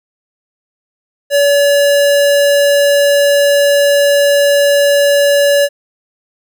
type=tone; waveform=square; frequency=570 Hz; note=C#5; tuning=48 cents sharp; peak=-8 dBFS; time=1.3-5.69 s; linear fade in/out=50 ms; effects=none